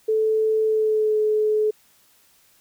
sine tone with pitch glide, 437.2 to 428.2 Hz, A4 to A4, -11 to -47 cents, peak -17 dBFS, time 0.08-1.71 s, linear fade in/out 10 ms, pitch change -36 cents, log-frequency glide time 0.64-1.19 s, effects white hiss -58 dBFS RMS until 2.6 s

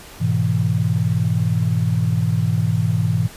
sine chord, E major, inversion first, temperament equal with one note detuned, 103.83 / 123.47 / 163.39 Hz, G#2 / B2 / E3, 0 / 0 / -15 cents, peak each -20 dBFS, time 0.2-3.28 s, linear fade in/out 20 ms, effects pink hiss -40 dBFS RMS until 3.36 s + resampled to 32000 Hz

